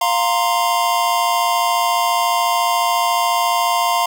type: chord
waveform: square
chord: F suspended fourth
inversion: none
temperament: equal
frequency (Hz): 698.5 / 932.3 / 1046.5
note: F5 / Bb5 / C6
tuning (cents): 0 / 0 / 0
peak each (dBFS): -20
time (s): 0.01-4.06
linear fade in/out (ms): 5
effects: none